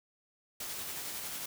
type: noise with tremolo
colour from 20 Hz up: white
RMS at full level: -39 dBFS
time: 0.6-1.46 s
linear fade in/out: 5 ms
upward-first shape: sine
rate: 11 Hz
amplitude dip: 25%
effects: none